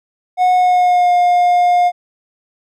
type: tone with pitch glide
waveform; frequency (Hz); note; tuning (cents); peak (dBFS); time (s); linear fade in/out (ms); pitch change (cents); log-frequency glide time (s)
triangle; 730 to 710.9; F#5 to F5; -24 to +31; -7; 0.37-1.92; 50; -45; 0.54-1.13
effects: none